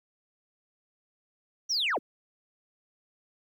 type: linear sweep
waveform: sine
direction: down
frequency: 6030 to 138.59 Hz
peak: -24 dBFS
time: 1.69-1.99 s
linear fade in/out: 20 ms
effects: tanh soft clip ceiling -22 dBFS + 11-bit